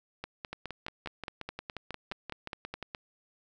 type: two click trains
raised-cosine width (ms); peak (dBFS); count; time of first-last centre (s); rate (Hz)
0.3; -22 / -21; 14 / 14; 0.53-2.827 / 0.24-2.948; 5.66 / 4.8
effects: none